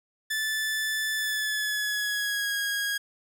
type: tone with pitch glide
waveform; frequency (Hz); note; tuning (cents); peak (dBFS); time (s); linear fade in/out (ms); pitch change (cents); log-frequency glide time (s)
sawtooth; 1750 to 1642.3; A6 to G#6; -10 to -20; -23; 0.3-2.98; 10; -110; 1.16-2.57
effects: none